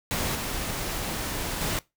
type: noise with level steps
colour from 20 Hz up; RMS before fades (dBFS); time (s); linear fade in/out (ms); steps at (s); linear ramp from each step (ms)
pink; -28 / -31 / -28; 0.11-1.79; 0; 0.35 / 1.61; 2
effects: noise-tail reverb RT60 0.2 s tail -21 dB re dry